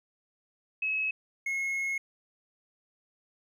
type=tone pair in turn; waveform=sine / triangle; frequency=2572 / 2169 Hz; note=E7 / C#7; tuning=-43 / -38 cents; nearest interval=minor third; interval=295 cents; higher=first; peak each=-27 dBFS; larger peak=neither; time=0.82-1.11 / 1.46-1.98 s; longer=second; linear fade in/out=5 ms; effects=none